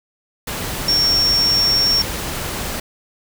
sine tone in noise, 5500 Hz, F8, 27 cents flat, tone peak -13 dBFS, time 0.88-2.02 s, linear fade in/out 5 ms, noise pink, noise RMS -25 dBFS, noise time 0.47-2.8 s, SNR +9 dB, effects none

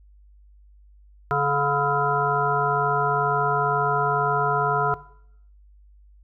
harmonic tone with a mistuned harmonic, 142.7 Hz, D3, 49 cents flat, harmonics 1 / 3 / 5 / 7 / 9 / 10, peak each -27 / -27 / -27 / -27 / -27 / -27 dBFS, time 1.31-4.94 s, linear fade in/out 0 ms, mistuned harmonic 10, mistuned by -50 cents, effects noise-tail reverb RT60 0.7 s tail -17 dB re dry + added 50 Hz sine -49 dBFS peak until 6.23 s

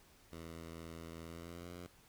10% pulse tone with pitch glide, 82.5 to 87.91 Hz, E2 to F2, +2 to +12 cents, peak -39 dBFS, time 0.32-1.87 s, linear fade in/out 5 ms, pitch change +110 cents, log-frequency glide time 1.24-1.73 s, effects pink hiss -65 dBFS RMS until 2.08 s

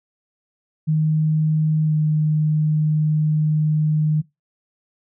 sine tone with pitch glide, 155.56 to 153.6 Hz, D#3 to D#3, 0 to -22 cents, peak -15 dBFS, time 0.87-4.22 s, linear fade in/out 20 ms, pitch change -22 cents, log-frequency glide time 1.85-1.94 s, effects noise-tail reverb RT60 0.2 s tail -21 dB re dry

